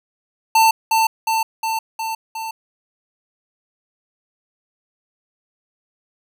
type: tone with echo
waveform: square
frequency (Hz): 893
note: A5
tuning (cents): +25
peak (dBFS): -11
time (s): 0.55-0.71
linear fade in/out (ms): 5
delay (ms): 360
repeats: 5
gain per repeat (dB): -3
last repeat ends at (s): 2.51
effects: none